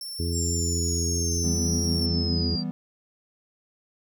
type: tone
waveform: sawtooth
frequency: 5410 Hz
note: E8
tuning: 44 cents sharp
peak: -31 dBFS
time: 0.01-2.06 s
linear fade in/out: 2 ms
type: harmonic tone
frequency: 84.7 Hz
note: E2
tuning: 48 cents sharp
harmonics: 1 / 2 / 3 / 4 / 5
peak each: -26 / -34 / -35 / -36 / -36 dBFS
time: 0.19-2.56 s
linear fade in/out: 10 ms
type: linear sweep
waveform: sine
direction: down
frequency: 7480 to 4688 Hz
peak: -28 dBFS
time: 0.32-2.64 s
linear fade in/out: 50 ms
type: chord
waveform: triangle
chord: E minor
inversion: none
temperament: equal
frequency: 164.81 / 196 / 246.9 Hz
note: E3 / G3 / B3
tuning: 0 / 0 / 0 cents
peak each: -30 dBFS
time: 1.44-2.71 s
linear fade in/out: 0 ms
effects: none